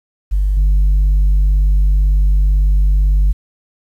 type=tone with level steps; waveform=sine; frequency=49 Hz; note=G1; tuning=in tune; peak=-10 / -6 dBFS; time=0.31-3.33 s; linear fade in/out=20 ms; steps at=0.57 s; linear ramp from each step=2 ms; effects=tanh soft clip ceiling -8 dBFS + 8-bit